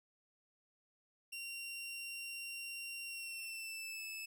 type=tone with pitch glide; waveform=sawtooth; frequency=2757 to 2617 Hz; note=F7 to E7; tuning=-23 to -13 cents; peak=-40 dBFS; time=1.32-4.26 s; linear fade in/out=10 ms; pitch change=-90 cents; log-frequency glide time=3.05-4.01 s; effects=none